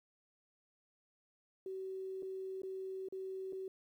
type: tone with dropouts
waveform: sine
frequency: 380 Hz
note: F#4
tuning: 46 cents sharp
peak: -40 dBFS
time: 1.66-3.68 s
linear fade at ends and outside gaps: 2 ms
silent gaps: 2.224-2.229 / 2.619-2.633 / 3.086-3.124 / 3.525-3.53 s
effects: 12-bit